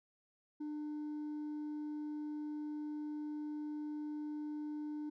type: tone with hard clipping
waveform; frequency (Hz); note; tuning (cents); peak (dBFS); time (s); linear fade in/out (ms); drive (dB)
triangle; 300; D4; +37; -38; 0.6-5.1; 10; 1
effects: none